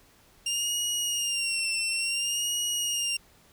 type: tone with vibrato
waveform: 20% pulse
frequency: 2794 Hz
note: F7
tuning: in tune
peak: -21 dBFS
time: 0.46-3.17 s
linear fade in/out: 5 ms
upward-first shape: sine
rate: 0.57 Hz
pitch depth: 62 cents each way
effects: pink hiss -59 dBFS RMS until 3.52 s